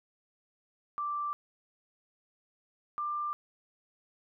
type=tone pair in turn; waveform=sine; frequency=1174.7 / 1189 Hz; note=D6 / D6; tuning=0 / +21 cents; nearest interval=unison; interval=21 cents; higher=second; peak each=-31 / -31 dBFS; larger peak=neither; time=0.98-1.33 / 2.98-3.33 s; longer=neither; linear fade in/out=0 ms; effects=none